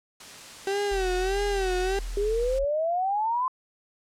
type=noise; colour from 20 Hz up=white; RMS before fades=-43 dBFS; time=0.2-2.59 s; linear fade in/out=5 ms
type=tone with vibrato; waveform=35% pulse; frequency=385.4 Hz; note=G4; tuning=29 cents flat; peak=-23 dBFS; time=0.67-1.99 s; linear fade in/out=2 ms; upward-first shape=sine; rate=1.6 Hz; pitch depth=99 cents each way
type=tone; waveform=sine; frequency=41.2 Hz; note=E1; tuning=in tune; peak=-30 dBFS; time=0.91-2.65 s; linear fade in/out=10 ms
type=exponential sweep; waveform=sine; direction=up; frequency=396.5 to 1046.5 Hz; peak=-23 dBFS; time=2.17-3.48 s; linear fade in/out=2 ms
effects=low-pass 8000 Hz 12 dB/octave